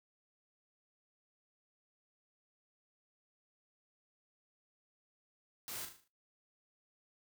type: noise with echo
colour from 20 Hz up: white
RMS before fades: -44 dBFS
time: 5.68-5.85 s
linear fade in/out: 0 ms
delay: 38 ms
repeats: 6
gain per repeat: -6 dB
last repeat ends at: 6.078 s
effects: noise-tail reverb RT60 0.3 s tail -20 dB re dry